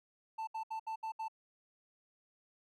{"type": "tone bursts", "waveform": "triangle", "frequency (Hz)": 886, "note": "A5", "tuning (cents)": 12, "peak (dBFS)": -35, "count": 6, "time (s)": [0.38, 1.283], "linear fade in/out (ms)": 10, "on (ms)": 93, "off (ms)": 69, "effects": []}